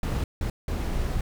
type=noise bursts at uneven times; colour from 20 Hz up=brown; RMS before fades=-27 dBFS; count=3; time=0.03-0.24 / 0.41-0.5 / 0.68-1.21 s; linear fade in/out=2 ms; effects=none